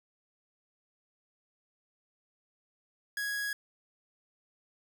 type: tone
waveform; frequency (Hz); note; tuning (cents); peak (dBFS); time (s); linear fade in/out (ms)
45% pulse; 1661.2; G#6; 0; -32; 3.17-3.53; 2
effects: none

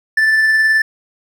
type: tone with tremolo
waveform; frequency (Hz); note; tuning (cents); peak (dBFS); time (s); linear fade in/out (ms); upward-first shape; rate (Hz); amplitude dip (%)
triangle; 1761; A6; +1; -7; 0.17-0.82; 5; sine; 19; 25
effects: none

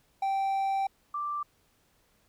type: tone pair in turn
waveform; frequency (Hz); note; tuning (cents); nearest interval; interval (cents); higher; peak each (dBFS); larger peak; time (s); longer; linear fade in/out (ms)
triangle / sine; 780 / 1175.8; G5 / D6; -9 / +2; perfect fifth; 711; second; -24 / -30; first; 0.22-0.87 / 1.14-1.43; first; 5
effects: pink hiss -68 dBFS RMS until 2.28 s

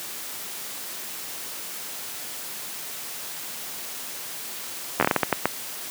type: slowing click train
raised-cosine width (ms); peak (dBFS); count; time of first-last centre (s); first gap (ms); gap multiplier
0.5; -3; 10; 5-5.456; 11; 1.36
effects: white hiss -35 dBFS RMS until 5.9 s + high-pass 150 Hz 12 dB/octave

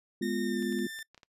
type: chord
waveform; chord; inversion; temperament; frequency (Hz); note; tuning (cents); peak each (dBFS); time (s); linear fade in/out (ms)
sine; F diminished; first; equal; 207.7 / 246.9 / 349.2; Ab3 / Cb4 / F4; 0 / 0 / 0; -33; 0.21-0.87; 5
type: tone with pitch glide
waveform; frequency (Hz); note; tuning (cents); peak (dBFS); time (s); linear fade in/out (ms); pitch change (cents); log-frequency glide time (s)
sawtooth; 1836 to 1783.7; A#6 to A6; -27 to +23; -36; 0.22-1.03; 5; -50; 0.43-0.61
type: clicks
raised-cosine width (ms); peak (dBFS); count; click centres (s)
0.2; -35; 7; 0.625 / 0.725 / 0.789 / 0.989 / 1.146 / 1.178 / 1.232
effects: noise-tail reverb RT60 0.1 s tail -23 dB re dry + resampled to 32000 Hz

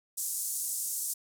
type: band-pass noise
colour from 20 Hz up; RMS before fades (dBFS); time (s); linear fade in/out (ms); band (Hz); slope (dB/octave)
white; -34; 0.17-1.14; 10; 6800 to 12000; 24
effects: none

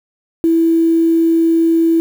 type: tone with quantisation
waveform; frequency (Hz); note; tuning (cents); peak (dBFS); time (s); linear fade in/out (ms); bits
sine; 329.6; E4; 0; -9; 0.44-2; 0; 6
effects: none

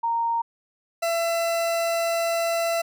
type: tone pair in turn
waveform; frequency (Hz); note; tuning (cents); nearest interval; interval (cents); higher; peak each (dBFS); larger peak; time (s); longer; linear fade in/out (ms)
sine / 40% pulse; 927 / 671.2; A#5 / E5; -10 / +31; tritone; 559; first; -21; neither; 0.03-0.42 / 1.02-2.82; second; 10
effects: none

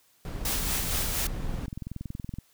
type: noise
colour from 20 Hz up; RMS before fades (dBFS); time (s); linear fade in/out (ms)
brown; -33; 0.25-1.66; 0
type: noise with tremolo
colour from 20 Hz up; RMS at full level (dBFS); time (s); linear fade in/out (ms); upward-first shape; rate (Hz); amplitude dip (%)
white; -29; 0.45-1.27; 2; sine; 4.3; 40
type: click train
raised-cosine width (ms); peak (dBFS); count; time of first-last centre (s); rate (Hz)
5; -23; 22; 1.4-2.386; 21.3
effects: white hiss -64 dBFS RMS until 2.53 s

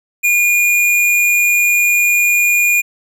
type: tone with hard clipping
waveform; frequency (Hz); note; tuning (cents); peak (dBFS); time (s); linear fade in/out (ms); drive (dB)
sine; 2430; D#7; -42; -11; 0.23-2.82; 20; 17
effects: none

